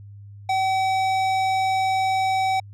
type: tone with tanh clipping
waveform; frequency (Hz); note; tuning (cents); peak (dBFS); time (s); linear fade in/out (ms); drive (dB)
sine; 763; G5; -47; -21; 0.49-2.6; 5; 16
effects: added 101 Hz sine -39 dBFS peak until 2.73 s